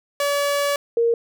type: tone pair in turn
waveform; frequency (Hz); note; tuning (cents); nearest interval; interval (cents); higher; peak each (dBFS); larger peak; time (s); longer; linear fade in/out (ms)
sawtooth / sine; 571 / 465.7; D5 / A#4; -49 / -2; major third; 353; first; -15; neither; 0.2-0.76 / 0.97-1.14; first; 2
effects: none